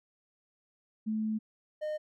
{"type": "tone pair in turn", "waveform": ["sine", "triangle"], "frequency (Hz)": [217.4, 611.2], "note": ["A3", "D#5"], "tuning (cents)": [-21, -31], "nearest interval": "octave + tritone", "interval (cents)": 1790, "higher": "second", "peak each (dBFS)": [-29, -30], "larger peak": "first", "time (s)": [[1.06, 1.39], [1.81, 1.98]], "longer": "first", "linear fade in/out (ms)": 20, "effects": []}